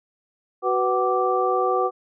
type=tone cluster; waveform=sine; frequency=373.1 / 495 / 752 / 1172 Hz; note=F#4 / B4 / F#5 / D6; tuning=+14 / +4 / +28 / -4 cents; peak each=-24 dBFS; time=0.62-1.91 s; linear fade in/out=50 ms; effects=none